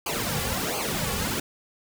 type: noise with flanger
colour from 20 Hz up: pink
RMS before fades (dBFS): -28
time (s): 0.06-1.4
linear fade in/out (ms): 5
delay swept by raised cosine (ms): 0.54 to 3.24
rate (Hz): 1.4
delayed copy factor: -0.9
effects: none